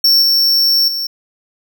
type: tone with level steps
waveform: square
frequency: 5450 Hz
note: F8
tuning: 43 cents flat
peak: -8 / -10 / -18 dBFS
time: 0.04-1.07 s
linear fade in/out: 5 ms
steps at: 0.22 / 0.88 s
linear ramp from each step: 2 ms
effects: none